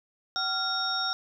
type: tone cluster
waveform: sine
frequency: 762 / 1390 / 3729 / 5500 Hz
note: G5 / F6 / A#7 / F8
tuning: -49 / -9 / 0 / -27 cents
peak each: -35 / -31 / -32 / -31 dBFS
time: 0.36-1.13 s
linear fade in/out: 0 ms
effects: none